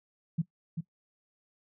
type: tone with echo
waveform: sine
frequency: 164.81 Hz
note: E3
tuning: in tune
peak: -24 dBFS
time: 0.38-0.42 s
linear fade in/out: 10 ms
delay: 390 ms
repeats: 1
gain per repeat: -6 dB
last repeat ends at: 0.81 s
effects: noise-tail reverb RT60 0.1 s tail -19 dB re dry